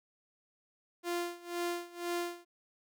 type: tone with tremolo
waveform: sawtooth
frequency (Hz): 347.5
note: F4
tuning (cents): -9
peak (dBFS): -28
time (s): 1.03-2.45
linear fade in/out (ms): 50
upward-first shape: sine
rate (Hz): 2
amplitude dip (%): 90
effects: none